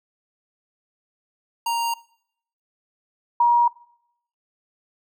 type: tone pair in turn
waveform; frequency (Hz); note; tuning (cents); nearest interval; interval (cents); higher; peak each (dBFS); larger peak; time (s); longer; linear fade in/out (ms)
square / sine; 932.3 / 951.9; A#5 / A#5; 0 / +36; unison; 36; second; -22 / -13; second; 1.66-1.94 / 3.4-3.68; neither; 5
effects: noise-tail reverb RT60 0.7 s tail -22 dB re dry